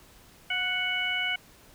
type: harmonic tone with a mistuned harmonic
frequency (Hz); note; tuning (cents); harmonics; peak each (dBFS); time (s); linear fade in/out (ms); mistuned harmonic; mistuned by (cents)
740; F#5; 0; 1 / 2 / 3 / 4; -39 / -33 / -29 / -31; 0.5-1.36; 5; 1; -33
effects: pink hiss -55 dBFS RMS until 1.74 s